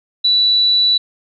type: tone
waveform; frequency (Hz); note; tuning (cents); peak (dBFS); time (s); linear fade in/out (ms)
sine; 3951; B7; 0; -10; 0.24-0.98; 10
effects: none

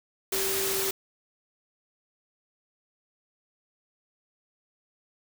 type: tone in noise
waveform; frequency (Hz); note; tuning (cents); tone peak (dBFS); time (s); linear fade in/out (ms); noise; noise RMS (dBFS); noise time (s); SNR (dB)
sine; 387.8; G4; -19; -31; 0.32-0.91; 5; white; -29; 0.32-0.91; -5
effects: none

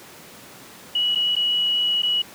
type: tone with dropouts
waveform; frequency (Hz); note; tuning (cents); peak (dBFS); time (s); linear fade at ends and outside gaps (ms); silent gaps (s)
sine; 2926; F#7; -20; -18; 0.95-2.22; 5; 1.15-1.156 / 1.354-1.364 / 2.021-2.031
effects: pink hiss -43 dBFS RMS until 2.34 s + high-pass 150 Hz 12 dB/octave

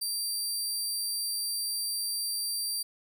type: tone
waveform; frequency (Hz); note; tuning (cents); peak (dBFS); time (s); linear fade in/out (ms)
20% pulse; 4699; D8; 0; -24; 0.01-2.83; 10
effects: none

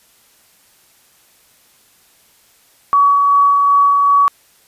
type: tone with tremolo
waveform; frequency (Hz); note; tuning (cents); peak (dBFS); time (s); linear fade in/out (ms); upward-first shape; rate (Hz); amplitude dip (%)
sine; 1132; C#6; +36; -7; 2.93-4.28; 0; sine; 2.6; 25
effects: white hiss -52 dBFS RMS until 4.67 s + resampled to 32000 Hz

